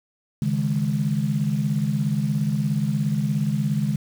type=chord; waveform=sine; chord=C# suspended second; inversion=none; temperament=equal; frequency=138.59 / 155.56 / 207.7 Hz; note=C#3 / D#3 / G#3; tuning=0 / 0 / 0 cents; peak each=-24 dBFS; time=0.42-3.96 s; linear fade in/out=2 ms; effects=tanh soft clip ceiling -10 dBFS + 7-bit